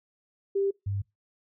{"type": "tone pair in turn", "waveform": "sine", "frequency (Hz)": [394.7, 99.39], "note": ["G4", "G2"], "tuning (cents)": [12, 24], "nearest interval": "2 octaves", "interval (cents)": 2388, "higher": "first", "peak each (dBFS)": [-23, -27], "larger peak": "first", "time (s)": [[0.55, 0.71], [0.86, 1.02]], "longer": "neither", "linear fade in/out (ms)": 10, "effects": ["noise-tail reverb RT60 0.2 s tail -24 dB re dry"]}